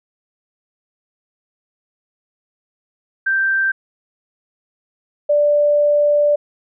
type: tone pair in turn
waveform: sine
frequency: 1568 / 587.3 Hz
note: G6 / D5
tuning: 0 / 0 cents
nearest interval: octave + perfect fourth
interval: 1700 cents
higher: first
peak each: -14 / -11 dBFS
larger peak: second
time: 3.26-3.72 / 5.29-6.36 s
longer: second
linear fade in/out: 10 ms
effects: none